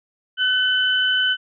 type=tone pair together; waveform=sine; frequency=1511 / 3022 Hz; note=F#6 / F#7; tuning=+36 / +36 cents; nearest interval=octave; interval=1200 cents; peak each=-19 dBFS; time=0.37-1.37 s; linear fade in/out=50 ms; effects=none